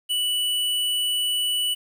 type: tone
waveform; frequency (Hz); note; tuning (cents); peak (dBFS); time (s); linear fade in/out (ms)
square; 2960; F#7; 0; -22; 0.09-1.75; 20
effects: 9-bit